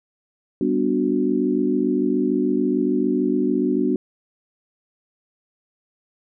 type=chord; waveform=sine; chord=G major seventh; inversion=none; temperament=equal with one note detuned; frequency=196 / 246.9 / 293.7 / 368.1 Hz; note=G3 / B3 / D4 / F#4; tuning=0 / 0 / 0 / -9 cents; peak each=-26 / -22 / -22 / -23 dBFS; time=0.61-3.96 s; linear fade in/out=2 ms; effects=none